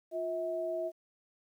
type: tone pair together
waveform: sine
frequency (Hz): 353.5 / 646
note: F4 / E5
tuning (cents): +21 / -35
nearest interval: minor seventh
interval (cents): 1044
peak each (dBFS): -38 / -33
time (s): 0.11-0.92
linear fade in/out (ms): 50
effects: 11-bit